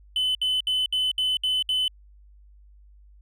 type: tone bursts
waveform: triangle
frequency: 3024 Hz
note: F#7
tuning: 37 cents sharp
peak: -19 dBFS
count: 7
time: 0.16-1.88 s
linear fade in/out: 2 ms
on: 190 ms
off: 65 ms
effects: tanh soft clip ceiling -15 dBFS + added 50 Hz sine -49 dBFS peak until 3.21 s